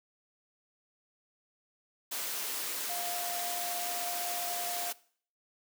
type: tone in noise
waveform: sine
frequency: 703 Hz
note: F5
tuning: 11 cents sharp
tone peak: -38 dBFS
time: 2.89-4.91 s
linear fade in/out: 10 ms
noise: white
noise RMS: -36 dBFS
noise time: 2.11-4.93 s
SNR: -5 dB
effects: noise-tail reverb RT60 0.5 s tail -20 dB re dry + high-pass 300 Hz 12 dB/octave